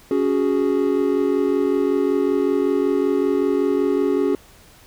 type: chord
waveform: triangle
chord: C# suspended fourth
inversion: none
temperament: equal with one note detuned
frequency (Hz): 279.6 / 370 / 415.3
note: C#4 / F#4 / G#4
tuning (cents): +15 / 0 / 0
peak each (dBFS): -19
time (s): 0.11-4.35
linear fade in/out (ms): 2
effects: pink hiss -49 dBFS RMS until 4.86 s